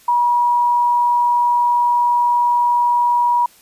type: tone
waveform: sine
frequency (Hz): 963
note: B5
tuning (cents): -44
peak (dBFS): -12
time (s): 0.08-3.46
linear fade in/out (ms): 5
effects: white hiss -49 dBFS RMS until 3.61 s + resampled to 32000 Hz